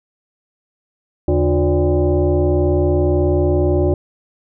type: tone with frequency modulation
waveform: sine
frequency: 140.9 Hz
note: C#3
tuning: 29 cents sharp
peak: -12 dBFS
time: 1.28-3.94 s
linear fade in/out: 2 ms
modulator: 220 Hz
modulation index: 1.9
effects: none